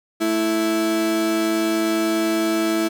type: tone pair together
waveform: 35% pulse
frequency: 220 / 329.6 Hz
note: A3 / E4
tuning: 0 / 0 cents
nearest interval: perfect fifth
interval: 700 cents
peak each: -25 / -17 dBFS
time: 0.2-2.89 s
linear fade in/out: 20 ms
effects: none